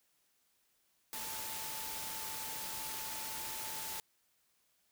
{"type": "tone in noise", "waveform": "sine", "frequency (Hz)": 880, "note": "A5", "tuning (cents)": 0, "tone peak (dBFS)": -49, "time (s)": [1.13, 4], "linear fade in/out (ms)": 0, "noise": "white", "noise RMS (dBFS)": -42, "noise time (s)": [1.13, 4], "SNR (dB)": -10, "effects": ["white hiss -75 dBFS RMS until 4.91 s"]}